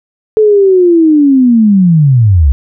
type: linear sweep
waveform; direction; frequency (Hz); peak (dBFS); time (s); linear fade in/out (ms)
sine; down; 438.2 to 62.3; -3; 0.37-2.52; 0
effects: none